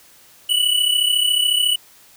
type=tone pair together; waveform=square; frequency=2950 / 2984 Hz; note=F#7 / F#7; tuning=-6 / +14 cents; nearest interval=unison; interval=20 cents; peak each=-17 / -21 dBFS; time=0.49-1.76 s; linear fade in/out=10 ms; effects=white hiss -49 dBFS RMS until 2.16 s